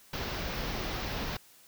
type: band-stop noise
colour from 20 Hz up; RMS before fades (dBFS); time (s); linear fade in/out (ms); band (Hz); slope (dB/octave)
pink; -35; 0.13-1.37; 5; 5800 to 15000; 48
effects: white hiss -58 dBFS RMS until 1.67 s